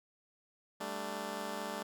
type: chord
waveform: 10% pulse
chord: G suspended second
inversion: none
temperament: just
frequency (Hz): 196 / 220.5 / 294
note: G3 / A3 / D4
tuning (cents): 0 / +4 / +2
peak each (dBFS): -35 / -34 / -37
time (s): 0.8-1.83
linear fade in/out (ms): 10
effects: none